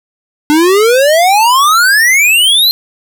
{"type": "exponential sweep", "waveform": "square", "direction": "up", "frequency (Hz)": [293.7, 4190], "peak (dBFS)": -6, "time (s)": [0.5, 2.71], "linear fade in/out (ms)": 0, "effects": []}